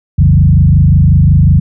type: tone with frequency modulation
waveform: sine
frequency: 113.6 Hz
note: A#2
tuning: 44 cents flat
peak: -3 dBFS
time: 0.18-1.6 s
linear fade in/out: 10 ms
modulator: 25.5 Hz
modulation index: 2.1
effects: none